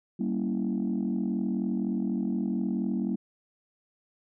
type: chord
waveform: sine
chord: G diminished seventh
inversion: none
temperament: equal with one note detuned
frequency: 193.86 / 233.1 / 277.2 / 329.6 Hz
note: G3 / Bb3 / Db4 / Fb4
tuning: -19 / 0 / 0 / 0 cents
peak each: -29 / -29 / -34 / -34 dBFS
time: 0.19-3.16 s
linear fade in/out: 10 ms
effects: tanh soft clip ceiling -20 dBFS